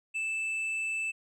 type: tone with hard clipping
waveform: sine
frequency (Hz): 2637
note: E7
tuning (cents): 0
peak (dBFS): -31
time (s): 0.14-1.12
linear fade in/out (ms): 20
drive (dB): 4
effects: none